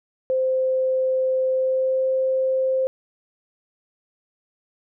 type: tone with pitch glide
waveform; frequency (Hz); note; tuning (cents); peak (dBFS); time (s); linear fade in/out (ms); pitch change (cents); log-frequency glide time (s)
sine; 520 to 523.9; C5 to C5; -11 to +2; -18; 0.3-2.87; 0; +13; 1.51-2.08
effects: none